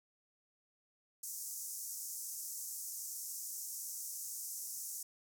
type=band-pass noise; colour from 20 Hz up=pink; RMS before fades=-44 dBFS; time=1.23-5.03 s; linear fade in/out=5 ms; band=5800 to 16000 Hz; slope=48 dB/octave; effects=none